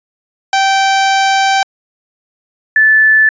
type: tone pair in turn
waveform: sawtooth / sine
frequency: 778 / 1746.6 Hz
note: G5 / A6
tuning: -13 / -13 cents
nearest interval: octave + major second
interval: 1400 cents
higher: second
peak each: -5 dBFS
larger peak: neither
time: 0.53-1.63 / 2.76-3.29 s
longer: first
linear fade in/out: 2 ms
effects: resampled to 16000 Hz